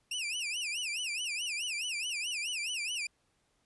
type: tone with vibrato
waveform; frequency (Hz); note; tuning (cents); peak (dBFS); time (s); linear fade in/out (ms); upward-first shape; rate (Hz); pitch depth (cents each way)
sawtooth; 2644; E7; +5; -30; 0.11-3.07; 5; sine; 4.7; 220
effects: pink hiss -74 dBFS RMS until 3.65 s + resampled to 24000 Hz